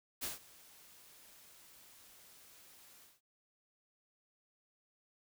white noise with ADSR envelope, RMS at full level -38 dBFS, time 0.21-3.21 s, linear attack 24 ms, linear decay 150 ms, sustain -22 dB, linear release 190 ms, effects none

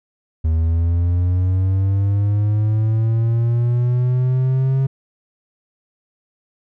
triangle linear sweep, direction up, 79.1 to 135 Hz, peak -12 dBFS, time 0.44-4.87 s, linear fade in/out 10 ms, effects none

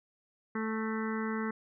harmonic tone with a mistuned harmonic, 220 Hz, A3, in tune, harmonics 1 / 2 / 4 / 5 / 6 / 7 / 8 / 9, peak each -33 / -38 / -45 / -43 / -43 / -44 / -46 / -45 dBFS, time 0.55-1.51 s, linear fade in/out 5 ms, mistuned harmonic 8, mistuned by +28 cents, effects none

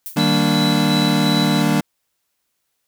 violet noise with exponential decay, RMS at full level -27 dBFS, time 0.06-0.28 s, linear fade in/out 0 ms, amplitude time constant 47 ms
square chord, Eb major seventh, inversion none, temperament equal, 155.56 / 196 / 233.1 / 293.7 Hz, Eb3 / G3 / Bb3 / D4, 0 / 0 / 0 / 0 cents, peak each -21 dBFS, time 0.16-1.81 s, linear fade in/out 10 ms
sine tone with tremolo, 3956 Hz, B7, 2 cents sharp, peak -21 dBFS, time 0.19-1.62 s, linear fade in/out 5 ms, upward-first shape square, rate 2.8 Hz, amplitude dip 40%
effects white hiss -72 dBFS RMS until 2.87 s

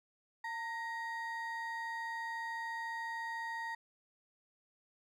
triangle ring-modulated tone, 1396.9 Hz, F6, in tune, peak -33 dBFS, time 0.44-3.75 s, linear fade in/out 5 ms, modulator 487 Hz, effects none

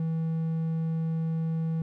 triangle tone, 162.2 Hz, E3, 28 cents flat, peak -24 dBFS, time 0-1.82 s, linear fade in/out 2 ms, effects none

